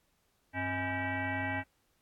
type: tone with frequency modulation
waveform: sine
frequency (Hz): 830.6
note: G#5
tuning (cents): 0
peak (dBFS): -31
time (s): 0.53-1.64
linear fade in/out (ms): 50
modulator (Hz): 366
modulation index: 3.9
effects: pink hiss -74 dBFS RMS until 2.01 s + AAC 64 kbps